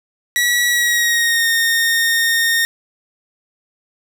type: tone with pitch glide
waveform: sawtooth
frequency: 1933 to 1840.4 Hz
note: B6 to A#6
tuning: -38 to -23 cents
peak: -10 dBFS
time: 0.36-2.65 s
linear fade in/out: 0 ms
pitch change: -85 cents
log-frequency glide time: 0.68-1.47 s
effects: none